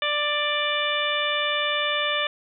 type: harmonic tone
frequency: 590 Hz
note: D5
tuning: 8 cents sharp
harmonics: 1 / 2 / 3 / 4 / 5 / 6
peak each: -29 / -29 / -29 / -29 / -29 / -29 dBFS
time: 0.02-2.27 s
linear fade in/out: 2 ms
effects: none